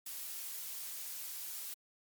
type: noise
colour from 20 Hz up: blue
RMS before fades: -43 dBFS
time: 0.06-1.74 s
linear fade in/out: 5 ms
effects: MP3 96 kbps